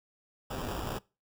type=noise with sample-and-hold; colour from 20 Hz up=pink; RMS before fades=-36 dBFS; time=0.5-0.99 s; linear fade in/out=10 ms; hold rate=2100 Hz; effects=noise-tail reverb RT60 0.3 s tail -23 dB re dry